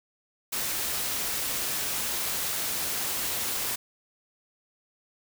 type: noise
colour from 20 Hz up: white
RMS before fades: -30 dBFS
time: 0.52-3.76 s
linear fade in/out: 10 ms
effects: none